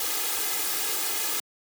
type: noise with comb filter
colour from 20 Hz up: white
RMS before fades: -28 dBFS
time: 0-1.4 s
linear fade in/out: 2 ms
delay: 2.4 ms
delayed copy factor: +0.85
effects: high-pass 200 Hz 12 dB/octave

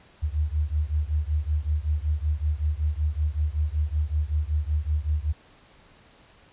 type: beating tone pair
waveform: sine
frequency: 73.42 / 78.72 Hz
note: D2 / D#2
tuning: 0 / +21 cents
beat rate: 5.3 Hz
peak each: -25 / -26 dBFS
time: 0.22-5.33 s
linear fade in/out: 20 ms
effects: pink hiss -55 dBFS RMS until 6.52 s + resampled to 8000 Hz

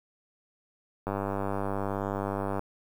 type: click train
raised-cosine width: 1 ms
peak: -17 dBFS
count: 152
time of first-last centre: 1.07-2.594 s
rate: 99.1 Hz
effects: 8-bit

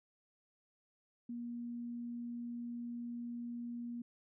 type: tone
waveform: sine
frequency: 238.1 Hz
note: A#3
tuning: 37 cents sharp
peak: -40 dBFS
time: 1.29-4.02 s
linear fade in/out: 5 ms
effects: none

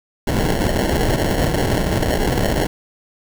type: noise with sample-and-hold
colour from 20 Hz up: pink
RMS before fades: -18 dBFS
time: 0.27-2.67 s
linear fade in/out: 5 ms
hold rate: 1225 Hz
effects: none

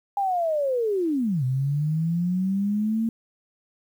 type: linear two-way sweep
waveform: sine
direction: down then up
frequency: 815 to 125.5 to 229.2 Hz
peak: -21 dBFS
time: 0.17-3.09 s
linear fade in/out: 2 ms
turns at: 1.44 s
effects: 9-bit

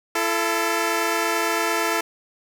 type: tone pair together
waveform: 10% pulse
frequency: 337.2 / 440 Hz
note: E4 / A4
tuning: +39 / 0 cents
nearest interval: perfect fourth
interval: 461 cents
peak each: -15 dBFS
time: 0.15-2.01 s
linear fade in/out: 5 ms
effects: none

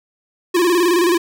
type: tone with vibrato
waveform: square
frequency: 349.2 Hz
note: F4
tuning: in tune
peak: -13 dBFS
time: 0.54-1.18 s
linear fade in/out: 10 ms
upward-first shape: square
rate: 19 Hz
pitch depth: 72 cents each way
effects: none

